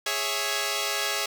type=chord; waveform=5% pulse; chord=C# minor; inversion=second; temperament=equal; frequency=415.3 / 554.4 / 659.3 Hz; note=G#4 / C#5 / E5; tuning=0 / 0 / 0 cents; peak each=-19 dBFS; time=0.06-1.26 s; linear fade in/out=5 ms; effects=none